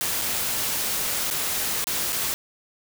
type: noise with dropouts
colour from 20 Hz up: white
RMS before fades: -26 dBFS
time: 0.01-2.34 s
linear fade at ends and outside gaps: 0 ms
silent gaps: 0.215-0.219 / 1.302-1.31 / 1.842-1.87 / 2.123-2.128 s
effects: none